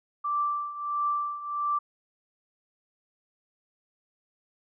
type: tone with tremolo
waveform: sine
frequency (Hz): 1172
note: D6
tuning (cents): -4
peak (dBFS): -23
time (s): 0.24-1.79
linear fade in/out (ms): 10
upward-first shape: triangle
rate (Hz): 1.5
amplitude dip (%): 80
effects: none